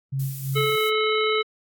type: tone with tremolo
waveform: sine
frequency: 135.6 Hz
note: C#3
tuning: 38 cents flat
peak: -22 dBFS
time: 0.12-0.76 s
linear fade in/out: 10 ms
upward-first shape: sine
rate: 2.9 Hz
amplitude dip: 75%
type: noise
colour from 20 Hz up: violet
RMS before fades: -36 dBFS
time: 0.19-0.9 s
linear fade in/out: 10 ms
type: harmonic tone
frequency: 432.6 Hz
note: A4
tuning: 29 cents flat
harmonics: 1 / 3 / 5 / 7 / 9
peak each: -22 / -26 / -27 / -30 / -30 dBFS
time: 0.55-1.43 s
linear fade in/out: 20 ms
effects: AAC 64 kbps